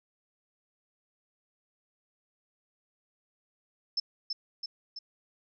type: tone with echo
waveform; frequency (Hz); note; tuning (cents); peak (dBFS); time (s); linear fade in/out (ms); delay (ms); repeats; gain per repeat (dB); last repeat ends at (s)
sine; 5270; E8; -1; -26; 3.97-4; 5; 330; 3; -4; 4.99
effects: none